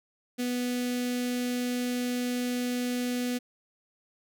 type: tone with notch filter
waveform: sawtooth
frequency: 246.6 Hz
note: B3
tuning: 2 cents flat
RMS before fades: -30 dBFS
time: 0.38-3.39 s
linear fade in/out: 20 ms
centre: 1000 Hz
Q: 0.65
effects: none